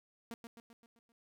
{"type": "tone with echo", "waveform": "sawtooth", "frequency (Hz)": 232.1, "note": "A#3", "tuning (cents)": -7, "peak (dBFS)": -38, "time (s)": [0.31, 0.34], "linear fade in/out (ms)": 0, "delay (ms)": 130, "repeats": 6, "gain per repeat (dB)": -5, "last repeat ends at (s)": 1.12, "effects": []}